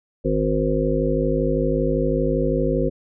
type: harmonic tone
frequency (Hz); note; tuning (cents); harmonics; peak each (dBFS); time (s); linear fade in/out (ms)
52.6; G#1; +23; 1 / 3 / 5 / 7 / 9 / 10; -25 / -25 / -25 / -25 / -25 / -25; 0.24-2.9; 20
effects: none